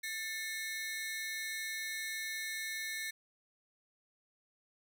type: ring-modulated tone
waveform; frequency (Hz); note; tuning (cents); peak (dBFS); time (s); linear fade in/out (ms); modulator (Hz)
sawtooth; 1975.5; B6; 0; -31; 0.03-3.11; 10; 199
effects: none